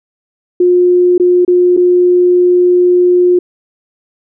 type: tone with dropouts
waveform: sine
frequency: 357.4 Hz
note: F4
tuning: 40 cents sharp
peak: -5 dBFS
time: 0.6-3.39 s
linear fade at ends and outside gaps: 5 ms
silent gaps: 1.18-1.198 / 1.45-1.478 / 1.767-1.773 s
effects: none